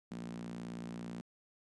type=tone with high-pass filter; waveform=sawtooth; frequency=58.27 Hz; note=A#1; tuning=in tune; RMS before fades=-44 dBFS; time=0.11-1.21 s; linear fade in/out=0 ms; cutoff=200 Hz; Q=6; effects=resampled to 22050 Hz